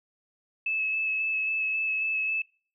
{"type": "tone with vibrato", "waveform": "sine", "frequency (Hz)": 2602, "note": "E7", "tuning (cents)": -23, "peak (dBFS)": -25, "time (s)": [0.66, 2.42], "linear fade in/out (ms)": 5, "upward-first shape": "square", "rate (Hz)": 3.7, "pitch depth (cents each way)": 11, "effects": ["noise-tail reverb RT60 0.4 s tail -21 dB re dry"]}